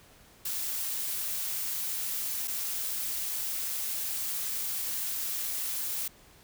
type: noise with dropouts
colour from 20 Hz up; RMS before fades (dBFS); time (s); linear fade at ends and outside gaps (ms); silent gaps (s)
blue; -33; 0.45-6.08; 5; 2.475-2.479
effects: pink hiss -57 dBFS RMS until 6.43 s